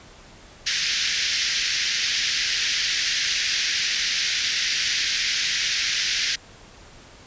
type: band-pass noise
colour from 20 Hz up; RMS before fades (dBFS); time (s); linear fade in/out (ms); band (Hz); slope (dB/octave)
white; -24; 0.66-6.36; 10; 1600 to 6000; 48
effects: pink hiss -47 dBFS RMS until 7.26 s + resampled to 16000 Hz